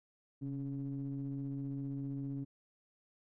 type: ring-modulated tone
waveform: triangle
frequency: 71.2 Hz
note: C#2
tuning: 47 cents sharp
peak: -32 dBFS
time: 0.41-2.45 s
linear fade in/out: 20 ms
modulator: 206 Hz
effects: none